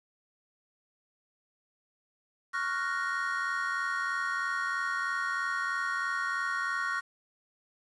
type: chord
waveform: triangle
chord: Gb major seventh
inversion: second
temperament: equal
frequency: 1108.7 / 1396.9 / 1480 / 1864.7 Hz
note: Db6 / F6 / Gb6 / Bb6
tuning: 0 / 0 / 0 / 0 cents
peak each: -33 / -33 / -34 / -33 dBFS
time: 2.53-7.01 s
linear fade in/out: 20 ms
effects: resampled to 22050 Hz + 9-bit